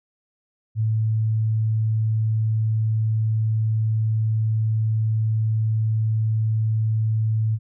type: tone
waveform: sine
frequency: 110 Hz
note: A2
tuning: in tune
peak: -18 dBFS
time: 0.75-7.59 s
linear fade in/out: 50 ms
effects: none